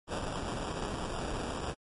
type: noise with sample-and-hold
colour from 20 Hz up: pink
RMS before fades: -36 dBFS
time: 0.07-1.75 s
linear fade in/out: 50 ms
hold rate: 2100 Hz
effects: MP3 48 kbps